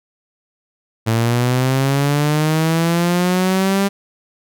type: linear sweep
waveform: sawtooth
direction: up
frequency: 111.3 to 199.4 Hz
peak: -10 dBFS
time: 1.06-3.89 s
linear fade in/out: 20 ms
effects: none